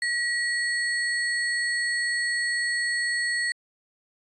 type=tone with sample-and-hold; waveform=sine; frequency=1918 Hz; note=A#6; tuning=49 cents sharp; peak=-23 dBFS; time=0.02-3.52 s; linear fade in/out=2 ms; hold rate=6300 Hz; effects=resampled to 22050 Hz